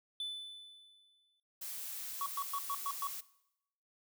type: tone with exponential decay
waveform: triangle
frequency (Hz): 3501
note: A7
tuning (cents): -9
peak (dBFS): -34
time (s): 0.2-1.4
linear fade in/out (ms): 2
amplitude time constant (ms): 260
type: noise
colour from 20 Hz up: blue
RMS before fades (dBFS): -43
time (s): 1.61-3.21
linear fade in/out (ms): 10
type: tone bursts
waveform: triangle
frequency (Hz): 1121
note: C#6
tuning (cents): +19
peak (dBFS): -32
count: 6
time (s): 2.21-3.072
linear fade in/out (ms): 2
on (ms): 52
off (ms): 110
effects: noise-tail reverb RT60 0.8 s tail -18 dB re dry